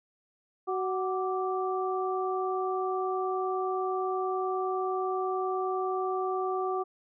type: tone cluster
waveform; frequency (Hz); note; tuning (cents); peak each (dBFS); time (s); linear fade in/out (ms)
sine; 374.1 / 745 / 1171; F#4 / F#5 / D6; +19 / +12 / -5; -30 / -33 / -34; 0.67-6.84; 20
effects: none